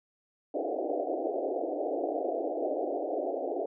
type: band-pass noise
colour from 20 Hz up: white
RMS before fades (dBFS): -32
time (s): 0.54-3.66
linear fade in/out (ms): 5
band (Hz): 280 to 740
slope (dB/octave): 96
effects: none